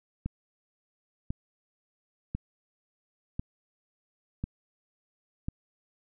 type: click train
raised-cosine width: 5 ms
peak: -19 dBFS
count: 6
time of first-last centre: 0.26-5.485 s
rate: 0.957 Hz
effects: none